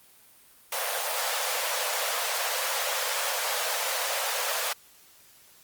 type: high-pass noise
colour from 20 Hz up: pink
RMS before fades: -29 dBFS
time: 0.72-4.73 s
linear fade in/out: 5 ms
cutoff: 480 Hz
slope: 96 dB/octave
effects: white hiss -56 dBFS RMS until 5.63 s + Opus 32 kbps